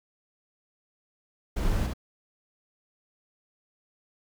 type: noise with echo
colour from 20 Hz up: brown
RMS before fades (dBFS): -26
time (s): 1.56-1.87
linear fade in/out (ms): 10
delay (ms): 66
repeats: 1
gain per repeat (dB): -3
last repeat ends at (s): 1.936
effects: none